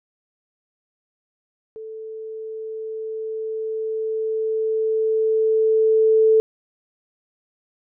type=tone with level ramp; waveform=sine; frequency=440 Hz; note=A4; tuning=in tune; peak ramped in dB=-32 to -11 dBFS; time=1.76-6.4 s; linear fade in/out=0 ms; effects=none